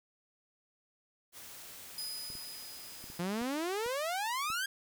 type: noise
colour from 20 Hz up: white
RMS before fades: -49 dBFS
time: 1.32-3.22 s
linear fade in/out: 50 ms
type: tone with exponential decay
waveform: sawtooth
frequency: 4985 Hz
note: D#8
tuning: 2 cents sharp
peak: -34 dBFS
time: 1.98-4.47 s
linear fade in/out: 2 ms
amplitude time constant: 540 ms
type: clicks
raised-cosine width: 3 ms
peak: -38 dBFS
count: 7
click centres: 2.302 / 2.353 / 3.041 / 3.101 / 3.416 / 3.862 / 4.502 s
type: exponential sweep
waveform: sawtooth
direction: up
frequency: 168.2 to 1636 Hz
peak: -29 dBFS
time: 3.19-4.66 s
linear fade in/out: 5 ms
effects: none